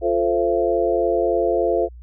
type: chord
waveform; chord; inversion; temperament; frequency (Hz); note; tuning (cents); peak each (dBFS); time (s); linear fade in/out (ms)
sine; F major seventh; none; equal with one note detuned; 349.2 / 440 / 523.3 / 675.8; F4 / A4 / C5 / E5; 0 / 0 / 0 / +43; -22; 0.01-1.89; 50
effects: added 60 Hz sine -37 dBFS peak until 2.02 s